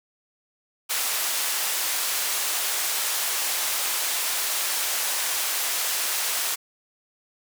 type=band-pass noise; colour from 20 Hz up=white; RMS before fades=-26 dBFS; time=0.89-6.56 s; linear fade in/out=20 ms; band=620 to 15000 Hz; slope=12 dB/octave; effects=none